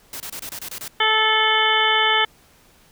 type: noise bursts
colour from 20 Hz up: white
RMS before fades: -32 dBFS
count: 8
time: 0.13-0.88 s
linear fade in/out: 2 ms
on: 71 ms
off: 26 ms
type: harmonic tone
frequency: 436.4 Hz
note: A4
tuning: 14 cents flat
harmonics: 1 / 2 / 3 / 4 / 5 / 7 / 8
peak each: -27 / -22 / -23 / -22 / -23 / -21 / -25 dBFS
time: 1-2.25 s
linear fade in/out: 5 ms
effects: pink hiss -54 dBFS RMS until 2.91 s